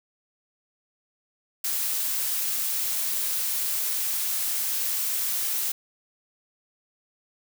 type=noise; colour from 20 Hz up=blue; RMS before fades=-27 dBFS; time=1.64-5.72 s; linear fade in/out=5 ms; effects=none